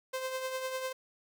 sawtooth tone with tremolo, 520 Hz, C5, 11 cents flat, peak -28 dBFS, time 0.13-0.93 s, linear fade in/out 10 ms, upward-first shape triangle, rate 10 Hz, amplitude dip 55%, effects none

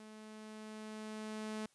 sawtooth tone with level ramp, 216 Hz, A3, 32 cents flat, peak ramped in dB -48 to -35 dBFS, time 0-1.66 s, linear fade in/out 2 ms, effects white hiss -71 dBFS RMS until 1.74 s + resampled to 24000 Hz

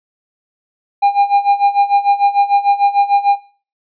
triangle tone with tremolo, 806 Hz, G5, 48 cents sharp, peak -5 dBFS, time 1.02-3.36 s, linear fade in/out 10 ms, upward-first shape sine, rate 6.7 Hz, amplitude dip 90%, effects noise-tail reverb RT60 0.4 s tail -17 dB re dry + resampled to 11025 Hz

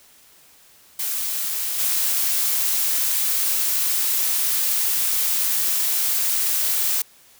blue noise with level steps, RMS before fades -25 / -21 dBFS, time 0.99-7.02 s, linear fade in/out 5 ms, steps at 1.78 s, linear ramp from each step 20 ms, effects white hiss -52 dBFS RMS until 7.39 s

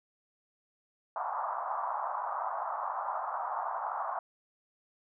white band-pass noise, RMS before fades -35 dBFS, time 1.16-4.19 s, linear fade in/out 2 ms, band 680 to 1200 Hz, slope 48 dB/octave, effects none

